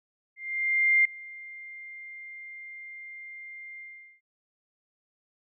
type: tone with ADSR envelope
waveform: sine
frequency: 2100 Hz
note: C7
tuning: 6 cents sharp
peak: -17 dBFS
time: 0.36-4.21 s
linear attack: 690 ms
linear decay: 4 ms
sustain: -23 dB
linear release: 410 ms
effects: none